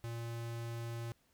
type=tone; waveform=square; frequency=116.54 Hz; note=A#2; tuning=in tune; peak=-40 dBFS; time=0.04-1.12 s; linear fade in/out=0 ms; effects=pink hiss -73 dBFS RMS until 1.33 s